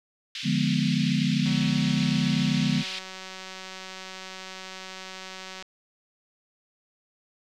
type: band-pass noise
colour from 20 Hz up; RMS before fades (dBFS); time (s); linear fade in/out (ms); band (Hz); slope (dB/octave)
white; -35; 0.35-2.99; 2; 2200 to 4300; 24
type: chord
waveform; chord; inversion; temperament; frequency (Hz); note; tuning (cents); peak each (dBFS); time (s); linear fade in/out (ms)
sine; D diminished seventh; none; equal; 146.83 / 174.61 / 207.7 / 246.9; D3 / F3 / Ab3 / Cb4; 0 / 0 / 0 / 0; -27; 0.43-2.84; 50
type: click train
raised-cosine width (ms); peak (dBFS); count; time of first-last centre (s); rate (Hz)
0.2; -22; 784; 1.46-5.625; 188
effects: none